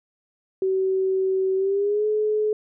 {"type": "tone with pitch glide", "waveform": "sine", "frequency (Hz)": [380, 426.5], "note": ["F#4", "G#4"], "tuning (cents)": [46, 46], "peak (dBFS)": -19, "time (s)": [0.62, 2.53], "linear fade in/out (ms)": 2, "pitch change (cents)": 200, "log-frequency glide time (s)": [1.56, 2.06], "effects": []}